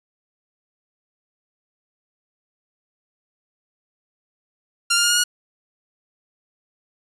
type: tone with pitch steps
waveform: 10% pulse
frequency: 1391 / 1404.7 / 1418.6 / 1432.6 / 1446.7 Hz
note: F6 / F6 / F6 / F6 / F#6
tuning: -7 / +10 / +27 / +44 / -39 cents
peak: -7 dBFS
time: 4.9-5.24 s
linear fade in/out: 10 ms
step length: 68 ms
effects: resampled to 32000 Hz